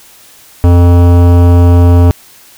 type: tone with hard clipping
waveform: sine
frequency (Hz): 87.31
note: F2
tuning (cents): 0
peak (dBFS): -4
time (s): 0.64-2.11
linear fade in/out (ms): 0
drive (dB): 17
effects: white hiss -39 dBFS RMS until 2.57 s